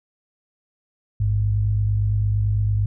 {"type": "tone pair together", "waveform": "sine", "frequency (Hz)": [55, 103.83], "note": ["A1", "G#2"], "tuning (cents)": [0, 0], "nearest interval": "major seventh", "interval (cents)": 1100, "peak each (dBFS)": [-24, -18], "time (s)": [1.2, 2.86], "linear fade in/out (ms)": 5, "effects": []}